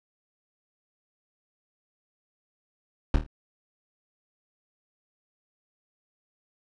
brown noise with echo, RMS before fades -17 dBFS, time 3.14-3.16 s, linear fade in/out 2 ms, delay 26 ms, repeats 4, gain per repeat -7 dB, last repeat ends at 3.264 s, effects low-pass 4000 Hz 12 dB/octave

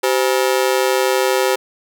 sawtooth ring-modulated tone, 450 Hz, A4, 39 cents sharp, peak -7 dBFS, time 0.03-1.56 s, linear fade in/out 10 ms, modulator 66.1 Hz, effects none

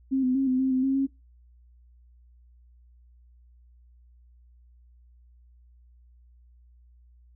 sine tone with pitch steps, 266.6 / 254.3 / 270 / 256.4 / 263.7 / 258.3 / 268.5 / 271.6 Hz, C4 / C4 / C#4 / C4 / C4 / C4 / C4 / C#4, +33 / -49 / -45 / -35 / +14 / -22 / +45 / -35 cents, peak -21 dBFS, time 0.11-1.07 s, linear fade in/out 20 ms, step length 120 ms, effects noise-tail reverb RT60 0.2 s tail -18 dB re dry + added 60 Hz sine -53 dBFS peak until 7.35 s

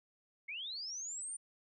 sine linear sweep, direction up, 2116 to 9220 Hz, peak -40 dBFS, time 0.48-1.37 s, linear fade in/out 10 ms, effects none

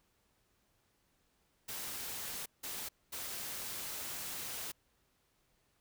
white noise bursts at uneven times, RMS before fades -42 dBFS, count 3, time 1.68-2.46 / 2.63-2.89 / 3.12-4.72 s, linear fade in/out 10 ms, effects pink hiss -75 dBFS RMS until 5.8 s

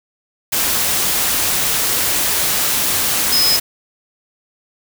sine tone in noise, 5100 Hz, D#8, 42 cents sharp, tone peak -13 dBFS, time 3.32-3.57 s, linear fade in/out 10 ms, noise white, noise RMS -17 dBFS, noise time 0.52-3.6 s, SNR +1 dB, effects none

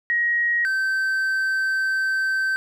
sine / triangle tone pair in turn, 1891 / 1549 Hz, A#6 / G6, +24 / -21 cents, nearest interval minor third, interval 345 cents, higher first, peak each -18 dBFS, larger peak neither, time 0.1-0.65 / 0.65-2.56 s, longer second, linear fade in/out 0 ms, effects none

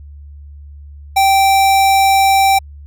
square tone, 780 Hz, G5, 9 cents flat, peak -9 dBFS, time 1.16-2.59 s, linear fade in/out 10 ms, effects added 72 Hz sine -32 dBFS peak until 2.86 s

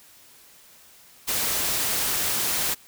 white noise, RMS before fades -25 dBFS, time 1.27-2.75 s, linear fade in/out 20 ms, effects white hiss -52 dBFS RMS until 2.87 s

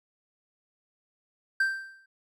triangle tone with exponential decay, 1568 Hz, G6, in tune, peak -18 dBFS, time 1.6-2.06 s, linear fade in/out 5 ms, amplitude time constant 100 ms, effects none

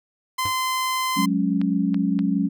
sawtooth tone, 1033 Hz, C6, 22 cents flat, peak -18 dBFS, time 0.38-1.26 s, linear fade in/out 10 ms
square tone with exponential decay, 100 Hz, G2, 35 cents sharp, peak -28 dBFS, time 0.45-0.56 s, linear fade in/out 5 ms, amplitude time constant 23 ms
sine chord, F# suspended second, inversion none, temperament equal with one note detuned, 182.87 / 207.7 / 277.2 Hz, F#3 / G#3 / C#4, -20 / 0 / 0 cents, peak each -23 dBFS, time 1.16-2.49 s, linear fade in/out 20 ms
clicks, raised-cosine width 0.3 ms, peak -20 dBFS, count 3, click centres 1.615 / 1.944 / 2.191 s
effects none

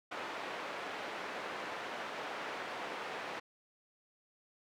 pink band-pass noise, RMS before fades -42 dBFS, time 0.11-3.4 s, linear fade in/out 10 ms, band 480 to 2400 Hz, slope 12 dB/octave, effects none

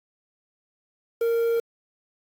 triangle tone with quantisation, 463.2 Hz, A#4, 11 cents flat, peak -18 dBFS, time 1.21-1.6 s, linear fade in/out 5 ms, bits 7, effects AAC 64 kbps

